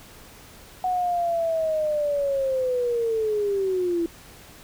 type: linear sweep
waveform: sine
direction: down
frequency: 740 to 332 Hz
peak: -21 dBFS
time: 0.84-4.06 s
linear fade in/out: 2 ms
effects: pink hiss -47 dBFS RMS until 4.63 s